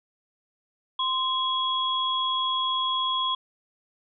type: tone pair together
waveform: sine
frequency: 1041 / 3328 Hz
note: C6 / G#7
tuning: -9 / +3 cents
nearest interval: octave + minor sixth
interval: 2012 cents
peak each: -26 dBFS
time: 0.99-3.35 s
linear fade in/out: 5 ms
effects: none